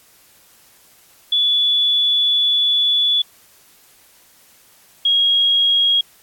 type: tone pair in turn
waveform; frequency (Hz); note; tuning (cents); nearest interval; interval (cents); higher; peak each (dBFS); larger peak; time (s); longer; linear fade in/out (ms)
sine; 3435 / 3286; A7 / G#7; -42 / -19; minor second; 77; first; -13 / -12; second; 1.32-3.22 / 5.05-6.01; first; 5
effects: white hiss -51 dBFS RMS until 6.22 s + AAC 64 kbps